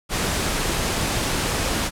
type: noise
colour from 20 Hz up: pink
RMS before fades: -23 dBFS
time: 0.09-1.91 s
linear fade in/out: 50 ms
effects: low-pass 11000 Hz 12 dB/octave